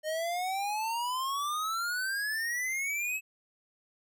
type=exponential sweep; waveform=square; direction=up; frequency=610 to 2610 Hz; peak=-31 dBFS; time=0.03-3.21 s; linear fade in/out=50 ms; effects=none